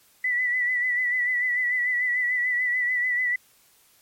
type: tone with vibrato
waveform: sine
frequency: 1975.5 Hz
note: B6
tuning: in tune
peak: -21 dBFS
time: 0.24-3.36 s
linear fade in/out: 5 ms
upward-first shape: sine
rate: 6.8 Hz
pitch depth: 40 cents each way
effects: white hiss -59 dBFS RMS until 4.01 s + MP3 64 kbps